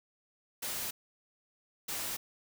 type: noise bursts at uneven times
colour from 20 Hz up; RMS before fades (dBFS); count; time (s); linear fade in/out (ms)
white; -37; 2; 0.62-0.91 / 1.88-2.17; 10
effects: none